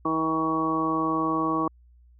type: harmonic tone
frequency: 160 Hz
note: D#3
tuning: 49 cents sharp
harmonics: 1 / 2 / 3 / 4 / 5 / 6 / 7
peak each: -37 / -26 / -34 / -36 / -36 / -35 / -26 dBFS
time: 0.05-1.68 s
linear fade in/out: 5 ms
effects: added 60 Hz sine -52 dBFS peak until 2.19 s